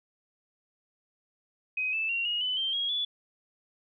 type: tone with pitch steps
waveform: sine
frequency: 2518 / 2633 / 2752 / 2877 / 3008 / 3145 / 3288 / 3438 Hz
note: D#7 / E7 / F7 / F#7 / F#7 / G7 / G#7 / A7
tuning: +20 / -3 / -26 / -49 / +28 / +5 / -18 / -41 cents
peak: -27 dBFS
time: 1.77-3.05 s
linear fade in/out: 5 ms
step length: 160 ms
effects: none